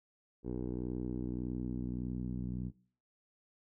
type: tone with low-pass filter sweep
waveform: 10% pulse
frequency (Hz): 61.74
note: B1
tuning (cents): 0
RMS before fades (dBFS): -38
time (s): 0.43-2.72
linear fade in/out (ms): 50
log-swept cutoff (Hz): 420 to 190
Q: 1.9
effects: noise-tail reverb RT60 0.5 s tail -22 dB re dry